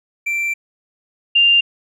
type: tone pair in turn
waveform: triangle / sine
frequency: 2349 / 2793 Hz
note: D7 / F7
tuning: 0 / -1 cents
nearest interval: minor third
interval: 299 cents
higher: second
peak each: -16 / -9 dBFS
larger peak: second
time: 0.26-0.54 / 1.35-1.61 s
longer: first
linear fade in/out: 10 ms
effects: none

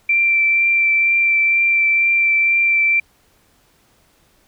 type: tone with vibrato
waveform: sine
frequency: 2349 Hz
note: D7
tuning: in tune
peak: -12 dBFS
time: 0.09-3 s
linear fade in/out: 5 ms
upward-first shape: triangle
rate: 2.1 Hz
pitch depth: 13 cents each way
effects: pink hiss -57 dBFS RMS until 4.47 s

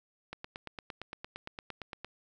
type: click train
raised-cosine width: 0.3 ms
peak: -24 dBFS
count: 16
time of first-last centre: 0.33-2.046 s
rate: 8.74 Hz
effects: none

